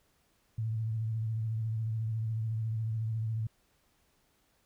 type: tone with vibrato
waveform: sine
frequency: 111.3 Hz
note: A2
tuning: 20 cents sharp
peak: -30 dBFS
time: 0.58-3.47 s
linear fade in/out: 5 ms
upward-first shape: sine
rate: 14 Hz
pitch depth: 41 cents each way
effects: pink hiss -71 dBFS RMS until 4.65 s